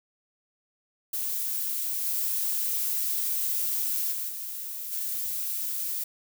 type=noise with level steps; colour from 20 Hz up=violet; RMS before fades=-30 / -28 / -32 / -36 / -31 dBFS; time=1.13-6.04 s; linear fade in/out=5 ms; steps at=2.04 / 4.11 / 4.28 / 4.91 s; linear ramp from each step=20 ms; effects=none